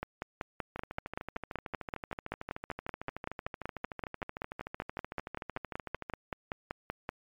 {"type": "two click trains", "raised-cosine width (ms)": 0.5, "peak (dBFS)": [-19, -23], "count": [38, 72], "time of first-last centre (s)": [[0.03, 7.091], [0.76, 6.098]], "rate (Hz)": [5.24, 13.3], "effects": ["MP3 96 kbps"]}